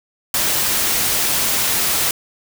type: noise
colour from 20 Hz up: white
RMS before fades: -18 dBFS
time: 0.34-2.11 s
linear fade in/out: 2 ms
effects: none